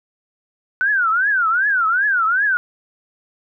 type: tone with vibrato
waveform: sine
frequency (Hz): 1480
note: F#6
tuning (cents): 0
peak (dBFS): -14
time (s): 0.81-2.57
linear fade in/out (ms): 0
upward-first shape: triangle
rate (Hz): 2.6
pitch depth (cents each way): 270
effects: none